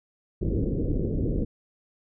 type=low-pass noise; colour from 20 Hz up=pink; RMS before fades=-26 dBFS; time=0.41-1.45 s; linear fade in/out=10 ms; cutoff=480 Hz; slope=48 dB/octave; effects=none